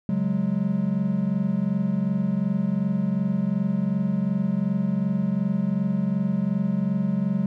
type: chord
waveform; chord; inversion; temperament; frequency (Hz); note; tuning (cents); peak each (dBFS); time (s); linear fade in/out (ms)
triangle; C# suspended fourth; none; equal; 138.59 / 185 / 207.7; C#3 / F#3 / G#3; 0 / 0 / 0; -28 / -22 / -23; 0.09-7.46; 2
effects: none